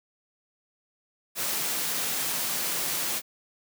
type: high-pass noise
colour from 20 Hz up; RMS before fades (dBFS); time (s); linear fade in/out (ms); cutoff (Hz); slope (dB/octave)
white; -29; 1.35-3.22; 50; 120; 96
effects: none

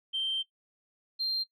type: tone pair in turn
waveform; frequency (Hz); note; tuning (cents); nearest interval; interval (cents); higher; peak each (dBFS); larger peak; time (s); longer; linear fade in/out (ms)
sine; 3136 / 4176; G7 / C8; 0 / -4; perfect fourth; 496; second; -27; neither; 0.13-0.43 / 1.19-1.44; first; 20
effects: noise-tail reverb RT60 0.1 s tail -17 dB re dry + tanh soft clip ceiling -24 dBFS

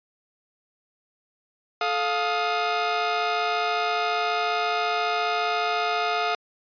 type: tone cluster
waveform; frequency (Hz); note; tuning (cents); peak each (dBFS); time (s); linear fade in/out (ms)
sawtooth; 434.2 / 704 / 1248; A4 / F5 / D#6; -23 / +14 / +5; -26 / -21 / -24; 1.81-6.35; 2
effects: resampled to 11025 Hz

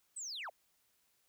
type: linear sweep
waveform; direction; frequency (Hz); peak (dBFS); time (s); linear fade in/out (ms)
sine; down; 8400 to 473.3; -39; 0.16-0.5; 10
effects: tanh soft clip ceiling -38 dBFS + white hiss -75 dBFS RMS until 1.28 s

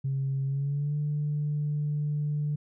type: tone with pitch glide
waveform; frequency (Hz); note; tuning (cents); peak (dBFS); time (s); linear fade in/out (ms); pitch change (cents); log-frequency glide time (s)
sine; 135.9 to 148.2; C#3 to D3; -34 to +16; -25; 0.04-2.56; 10; +150; 0.45-0.96
effects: tanh soft clip ceiling -22 dBFS

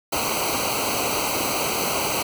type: noise with comb filter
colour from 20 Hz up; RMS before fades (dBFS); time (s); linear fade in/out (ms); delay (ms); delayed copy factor
pink; -24; 0.12-2.23; 10; 0.57; -1
effects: none

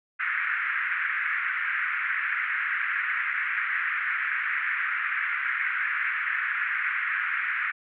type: band-pass noise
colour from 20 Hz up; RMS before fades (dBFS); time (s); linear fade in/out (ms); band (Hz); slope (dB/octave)
pink; -28; 0.19-7.72; 20; 1400 to 2200; 48
effects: none

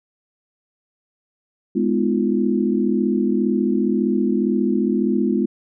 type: chord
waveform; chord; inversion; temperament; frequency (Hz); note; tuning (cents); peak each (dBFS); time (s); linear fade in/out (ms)
sine; F half-diminished seventh; first; just; 209.5 / 251.4 / 314.3 / 349.2; Ab3 / Cb4 / Eb4 / F4; +15 / +31 / +18 / 0; -20 / -21 / -26 / -22; 1.75-5.46; 10
effects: none

